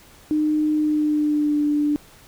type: tone with pitch glide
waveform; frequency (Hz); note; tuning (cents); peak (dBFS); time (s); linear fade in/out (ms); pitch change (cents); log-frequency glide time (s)
sine; 305 to 295; D#4 to D4; -34 to +8; -17; 0.31-1.96; 0; -58; 0.76-1.63
effects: pink hiss -49 dBFS RMS until 2.27 s